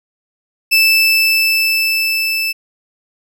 30% pulse tone with level ramp, 2637 Hz, E7, in tune, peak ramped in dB -5 to -13 dBFS, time 0.71-2.53 s, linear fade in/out 20 ms, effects none

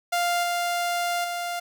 sawtooth tone with level steps, 698.5 Hz, F5, in tune, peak -18 / -20 / -24 dBFS, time 0.12-1.6 s, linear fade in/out 10 ms, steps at 0.43 / 1.24 s, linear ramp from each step 5 ms, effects none

